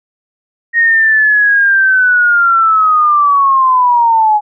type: linear sweep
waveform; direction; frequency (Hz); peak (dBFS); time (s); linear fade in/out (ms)
sine; down; 1871 to 830.6; -6; 0.73-4.41; 50
effects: none